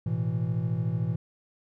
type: chord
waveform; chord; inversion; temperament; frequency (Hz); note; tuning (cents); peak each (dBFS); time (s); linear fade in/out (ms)
triangle; A suspended second; none; equal; 110 / 123.47 / 164.81; A2 / B2 / E3; 0 / 0 / 0; -28; 0.06-1.16; 5
effects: none